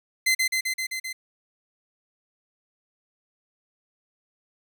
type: tone with echo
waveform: sawtooth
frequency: 2061 Hz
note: C7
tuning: 27 cents flat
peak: -15 dBFS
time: 0.26-0.35 s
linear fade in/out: 10 ms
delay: 130 ms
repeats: 6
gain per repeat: -2 dB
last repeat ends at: 1.13 s
effects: none